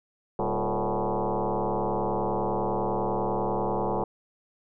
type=tone with frequency modulation; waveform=sine; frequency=200.1 Hz; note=G3; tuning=36 cents sharp; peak=-24 dBFS; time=0.39-4.04 s; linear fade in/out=2 ms; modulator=110 Hz; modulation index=7.2; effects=none